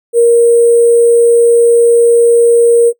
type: tone with sample-and-hold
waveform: sine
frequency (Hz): 470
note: A#4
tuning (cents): +14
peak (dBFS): -3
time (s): 0.13-2.93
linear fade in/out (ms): 50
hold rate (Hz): 8820
effects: noise-tail reverb RT60 0.1 s tail -21 dB re dry